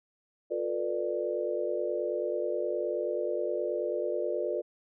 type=chord; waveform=sine; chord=B half-diminished seventh; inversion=second; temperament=just; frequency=355.6 / 444.5 / 493.9 / 592.7 Hz; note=F4 / A4 / B4 / D5; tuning=+31 / +18 / 0 / +16 cents; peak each=-34 / -35 / -34 / -33 dBFS; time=0.5-4.62 s; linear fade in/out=20 ms; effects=none